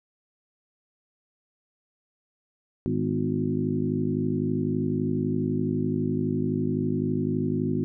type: harmonic tone with a mistuned harmonic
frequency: 51.91 Hz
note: G#1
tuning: in tune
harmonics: 2 / 3 / 4 / 5 / 6 / 7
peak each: -33 / -29 / -32 / -28 / -33 / -31 dBFS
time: 2.86-7.84 s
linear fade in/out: 0 ms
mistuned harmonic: 5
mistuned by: -57 cents
effects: none